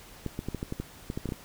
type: clicks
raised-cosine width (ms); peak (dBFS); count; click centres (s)
3; -19; 12; 0.263 / 0.391 / 0.486 / 0.547 / 0.629 / 0.724 / 0.8 / 1.101 / 1.175 / 1.257 / 1.29 / 1.322
effects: pink hiss -50 dBFS RMS until 1.44 s